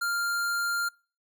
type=tone; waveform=square; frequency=1396.9 Hz; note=F6; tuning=in tune; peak=-27 dBFS; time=0.01-0.89 s; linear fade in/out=10 ms; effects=noise-tail reverb RT60 0.4 s tail -26 dB re dry